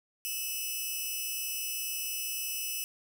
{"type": "tone pair together", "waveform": "5% pulse", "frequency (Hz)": [2618, 2939], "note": ["E7", "F#7"], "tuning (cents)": [-13, -12], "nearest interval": "major second", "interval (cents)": 201, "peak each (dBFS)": [-27, -27], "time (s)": [0.25, 2.84], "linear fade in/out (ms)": 0, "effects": []}